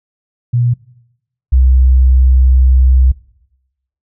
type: tone pair in turn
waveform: sine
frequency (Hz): 120.9 / 64.27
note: B2 / C2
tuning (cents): -36 / -30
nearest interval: major seventh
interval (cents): 1094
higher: first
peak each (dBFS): -9 / -5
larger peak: second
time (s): 0.53-0.74 / 1.52-3.12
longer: second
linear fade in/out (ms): 10
effects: noise-tail reverb RT60 0.9 s tail -21 dB re dry